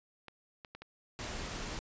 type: clicks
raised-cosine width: 0.3 ms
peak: -31 dBFS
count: 4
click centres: 0.283 / 0.648 / 0.75 / 0.82 s
type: noise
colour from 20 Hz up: pink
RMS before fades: -40 dBFS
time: 1.19-1.79 s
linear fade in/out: 0 ms
effects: resampled to 16000 Hz